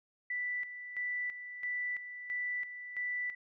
sine tone with tremolo, 1975.5 Hz, B6, in tune, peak -33 dBFS, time 0.3-3.35 s, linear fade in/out 5 ms, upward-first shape square, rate 1.5 Hz, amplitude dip 65%, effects none

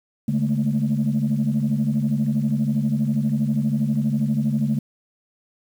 sine tone cluster, 142.5 / 212.9 / 225.3 Hz, C#3 / G#3 / A3, +48 / +43 / +41 cents, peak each -22 dBFS, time 0.28-4.79 s, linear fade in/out 5 ms, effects tanh soft clip ceiling -12 dBFS + 8-bit

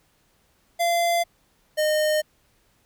square tone pair in turn, 687 / 612.4 Hz, F5 / D#5, -29 / -28 cents, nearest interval major second, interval 199 cents, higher first, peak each -20 / -20 dBFS, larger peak neither, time 0.79-1.24 / 1.77-2.22 s, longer neither, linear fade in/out 20 ms, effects pink hiss -64 dBFS RMS until 2.85 s

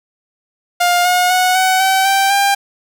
sawtooth tone with pitch steps, 706 / 720.4 / 735.1 / 750.1 / 765.5 / 781.1 / 797 Hz, F5 / F#5 / F#5 / F#5 / G5 / G5 / G5, +19 / -46 / -11 / +23 / -41 / -6 / +28 cents, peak -7 dBFS, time 0.8-2.55 s, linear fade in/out 10 ms, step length 250 ms, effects none

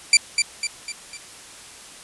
15% pulse tone with echo, 2349 Hz, D7, in tune, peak -3 dBFS, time 0.13-0.17 s, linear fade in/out 2 ms, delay 250 ms, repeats 4, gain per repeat -6 dB, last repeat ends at 1.17 s, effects white hiss -42 dBFS RMS until 2.03 s + resampled to 24000 Hz

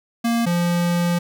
square tone pair in turn, 233.1 / 173.52 Hz, A#3 / F3, 0 / -11 cents, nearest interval perfect fourth, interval 511 cents, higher first, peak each -18 dBFS, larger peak neither, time 0.24-0.46 / 0.46-1.19 s, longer second, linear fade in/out 10 ms, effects none

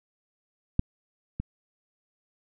clicks, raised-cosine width 5 ms, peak -9 / -18 dBFS, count 2, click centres 0.794 / 1.4 s, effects none

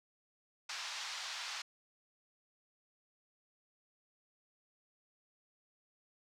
white band-pass noise, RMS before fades -43 dBFS, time 0.69-1.62 s, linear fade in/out 5 ms, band 800 to 5600 Hz, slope 24 dB/octave, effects none

